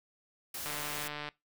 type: noise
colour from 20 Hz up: white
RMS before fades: -40 dBFS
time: 0.54-1.08 s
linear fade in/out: 5 ms
type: click train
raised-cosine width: 0.3 ms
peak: -23 dBFS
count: 94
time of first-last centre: 0.66-1.288 s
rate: 148 Hz
effects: noise-tail reverb RT60 0.2 s tail -22 dB re dry